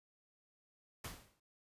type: noise with exponential decay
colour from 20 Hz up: pink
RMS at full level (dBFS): -42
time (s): 1.04-1.4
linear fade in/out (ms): 5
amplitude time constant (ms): 77
effects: noise-tail reverb RT60 0.1 s tail -24 dB re dry + resampled to 32000 Hz